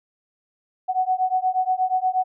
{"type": "beating tone pair", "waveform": "sine", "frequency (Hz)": [740, 748.4], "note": ["F#5", "F#5"], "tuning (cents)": [0, 20], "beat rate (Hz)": 8.4, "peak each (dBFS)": -22, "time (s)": [0.88, 2.24], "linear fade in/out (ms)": 20, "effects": []}